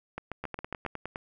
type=two click trains; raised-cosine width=0.5 ms; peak=-20 / -20 dBFS; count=8 / 6; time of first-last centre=0.44-1.159 / 0.18-0.863 s; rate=9.74 / 7.32 Hz; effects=none